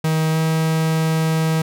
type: tone with pitch glide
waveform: 45% pulse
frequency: 158.4 to 159.96 Hz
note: D#3 to D#3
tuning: +31 to +48 cents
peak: -16 dBFS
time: 0.04-1.62 s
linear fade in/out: 5 ms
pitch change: +17 cents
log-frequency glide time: 0.31-0.37 s
effects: none